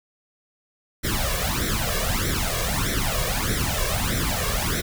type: noise with flanger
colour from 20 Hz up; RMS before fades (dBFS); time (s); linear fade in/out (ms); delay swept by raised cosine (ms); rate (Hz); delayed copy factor
pink; -24; 1.03-4.82; 20; 0.52 to 1.82; 1.6; +0.85
effects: none